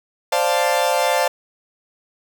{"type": "chord", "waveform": "40% pulse", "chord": "D minor seventh", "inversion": "third", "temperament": "equal", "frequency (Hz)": [523.3, 587.3, 698.5, 880], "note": ["C5", "D5", "F5", "A5"], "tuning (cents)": [0, 0, 0, 0], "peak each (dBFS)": -21, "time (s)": [0.32, 1.28], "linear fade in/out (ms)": 5, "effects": []}